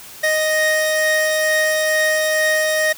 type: tone pair together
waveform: 45% pulse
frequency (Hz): 622.3 / 1864.7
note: D#5 / A#6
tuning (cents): 0 / 0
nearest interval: octave + perfect fifth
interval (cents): 1900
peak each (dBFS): -18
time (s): 0.23-2.93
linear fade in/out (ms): 10
effects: white hiss -38 dBFS RMS until 2.97 s